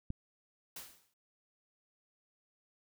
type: click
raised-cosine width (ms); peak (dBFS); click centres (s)
5; -25; 0.104
type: noise with exponential decay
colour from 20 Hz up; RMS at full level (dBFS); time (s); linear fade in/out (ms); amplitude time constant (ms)
white; -43; 0.76-1.14; 5; 82
effects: none